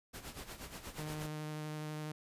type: noise with tremolo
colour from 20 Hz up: pink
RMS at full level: -45 dBFS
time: 0.13-1.28 s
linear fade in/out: 20 ms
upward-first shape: sine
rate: 8.4 Hz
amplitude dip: 70%
type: tone with vibrato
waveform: sawtooth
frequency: 152.9 Hz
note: D#3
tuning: 30 cents flat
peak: -36 dBFS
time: 0.98-2.12 s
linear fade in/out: 5 ms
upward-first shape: triangle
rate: 12 Hz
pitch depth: 12 cents each way
effects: resampled to 32000 Hz